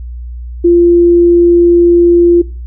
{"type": "tone", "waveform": "sine", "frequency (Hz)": 345.5, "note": "F4", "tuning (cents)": -19, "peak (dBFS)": -3, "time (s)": [0.64, 2.42], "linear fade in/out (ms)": 10, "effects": ["noise-tail reverb RT60 0.4 s tail -21 dB re dry", "added 60 Hz sine -21 dBFS peak until 2.66 s"]}